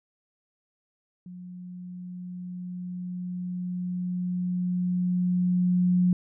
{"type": "tone with level ramp", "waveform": "sine", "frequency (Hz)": 179.8, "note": "F#3", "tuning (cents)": -49, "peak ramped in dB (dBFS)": [-39, -18], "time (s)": [1.26, 6.13], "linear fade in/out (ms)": 2, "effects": []}